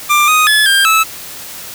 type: tone with pitch steps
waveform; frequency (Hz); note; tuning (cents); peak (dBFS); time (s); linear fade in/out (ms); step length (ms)
25% pulse; 1188 / 1246 / 1716 / 1596 / 1306; D6 / D#6 / A6 / G6 / E6; +20 / +2 / -44 / +31 / -17; -4; 0.09-1.04; 20; 190
effects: white hiss -29 dBFS RMS until 1.74 s